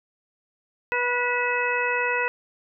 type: harmonic tone with a mistuned harmonic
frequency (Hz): 488.8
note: B4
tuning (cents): -18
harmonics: 1 / 2 / 3 / 4 / 5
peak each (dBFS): -28 / -28 / -28 / -28 / -28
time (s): 0.92-2.28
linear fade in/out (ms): 0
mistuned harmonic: 5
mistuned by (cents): +90
effects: none